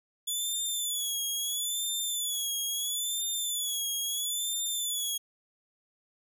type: tone with vibrato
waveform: 15% pulse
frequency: 3437 Hz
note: A7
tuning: 41 cents flat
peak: -23 dBFS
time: 0.27-5.18 s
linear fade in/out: 10 ms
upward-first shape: sine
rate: 0.75 Hz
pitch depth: 81 cents each way
effects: none